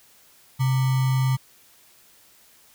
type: tone with sample-and-hold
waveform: sine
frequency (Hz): 130.81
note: C3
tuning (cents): 0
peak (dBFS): -18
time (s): 0.59-1.37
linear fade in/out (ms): 20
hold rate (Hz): 1050
effects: white hiss -55 dBFS RMS until 2.74 s